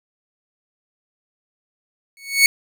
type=tone with exponential growth; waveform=sawtooth; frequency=2217 Hz; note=C#7; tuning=in tune; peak=-3 dBFS; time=2.17-2.46 s; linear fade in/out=1 ms; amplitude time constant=61 ms; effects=none